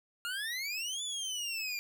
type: exponential two-way sweep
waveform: 25% pulse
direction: up then down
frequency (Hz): 1390 to 3514 to 2369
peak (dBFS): -31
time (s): 0.25-1.79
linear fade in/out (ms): 0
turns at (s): 1.03
effects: none